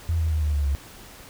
sine tone with pitch steps, 83.2 / 80.32 / 77.54 / 74.85 / 72.26 / 69.76 Hz, E2 / E2 / D#2 / D2 / D2 / C#2, +17 / -44 / -5 / +33 / -27 / +12 cents, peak -20 dBFS, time 0.09-0.75 s, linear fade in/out 0 ms, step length 110 ms, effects pink hiss -45 dBFS RMS until 1.29 s

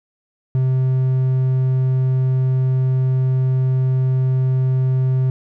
triangle tone, 130 Hz, C3, 11 cents flat, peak -12 dBFS, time 0.55-5.3 s, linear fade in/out 0 ms, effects none

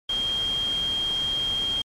sine tone in noise, 3216 Hz, G7, 44 cents sharp, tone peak -23 dBFS, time 0.09-1.82 s, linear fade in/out 5 ms, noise pink, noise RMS -37 dBFS, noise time 0.09-1.82 s, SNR +11 dB, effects low-pass 8000 Hz 12 dB/octave + MP3 96 kbps

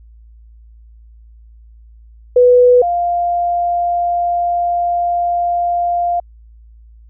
sine tone pair in turn, 493.9 / 698.3 Hz, B4 / F5, 0 / 0 cents, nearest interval tritone, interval 600 cents, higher second, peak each -5 / -13 dBFS, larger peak first, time 2.36-2.82 / 2.82-6.2 s, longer second, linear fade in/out 5 ms, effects added 56 Hz sine -39 dBFS peak until 7.09 s

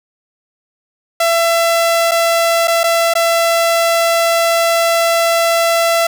sawtooth tone with dropouts, 671 Hz, E5, 31 cents sharp, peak -7 dBFS, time 1.2-6.07 s, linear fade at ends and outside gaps 5 ms, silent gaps 2.112-2.116 / 2.674-2.679 / 2.834-2.839 / 3.138-3.152 s, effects none

